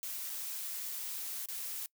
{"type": "noise with dropouts", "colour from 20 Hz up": "blue", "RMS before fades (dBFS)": -40, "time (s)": [0.03, 1.86], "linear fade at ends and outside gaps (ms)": 0, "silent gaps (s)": [[0.296, 0.3], [1.458, 1.486]], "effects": ["noise-tail reverb RT60 0.1 s tail -24 dB re dry"]}